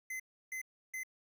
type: tone bursts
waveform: square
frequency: 2049 Hz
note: C7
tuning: 37 cents flat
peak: -39 dBFS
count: 3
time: 0.1-1.034 s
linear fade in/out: 5 ms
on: 98 ms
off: 320 ms
effects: none